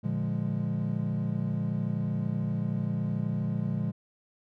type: chord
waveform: triangle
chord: Bb dominant seventh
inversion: none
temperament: equal with one note detuned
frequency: 115.94 / 146.83 / 174.61 / 207.7 Hz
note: Bb2 / D3 / F3 / Ab3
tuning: -9 / 0 / 0 / 0 cents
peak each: -31 dBFS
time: 0.03-3.92 s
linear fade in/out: 20 ms
effects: none